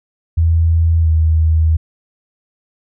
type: tone with pitch glide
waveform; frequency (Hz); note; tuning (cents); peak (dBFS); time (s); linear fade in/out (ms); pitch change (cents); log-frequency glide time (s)
sine; 82.41 to 79.83; E2 to D#2; 0 to +45; -9; 0.37-1.77; 10; -55; 1.01-1.08
effects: none